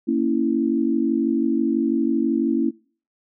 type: chord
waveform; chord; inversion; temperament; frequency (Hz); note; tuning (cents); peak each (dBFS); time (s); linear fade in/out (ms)
sine; A# diminished; none; equal with one note detuned; 231.3 / 277.2 / 329.6; A#3 / C#4 / E4; -13 / 0 / 0; -22; 0.07-2.71; 20
effects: noise-tail reverb RT60 0.4 s tail -22 dB re dry